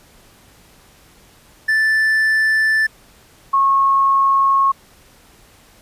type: tone pair in turn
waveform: triangle / sine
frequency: 1760 / 1092.2 Hz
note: A6 / C#6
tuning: 0 / -26 cents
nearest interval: minor sixth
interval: 826 cents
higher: first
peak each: -11 dBFS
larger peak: neither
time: 1.68-2.87 / 3.53-4.72 s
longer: neither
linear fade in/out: 10 ms
effects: pink hiss -49 dBFS RMS until 5.81 s + resampled to 32000 Hz